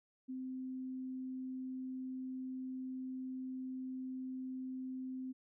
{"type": "tone", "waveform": "sine", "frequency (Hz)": 258.8, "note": "C4", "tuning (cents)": -19, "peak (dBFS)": -40, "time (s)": [0.28, 5.33], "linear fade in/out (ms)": 20, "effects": []}